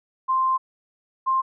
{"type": "tone pair in turn", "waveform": "sine", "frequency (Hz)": [1046.5, 1054.4], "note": ["C6", "C6"], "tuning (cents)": [0, 13], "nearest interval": "unison", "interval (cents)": 13, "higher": "second", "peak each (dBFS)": -18, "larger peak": "neither", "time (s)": [[0.28, 0.58], [1.26, 1.42]], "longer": "first", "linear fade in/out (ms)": 20, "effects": []}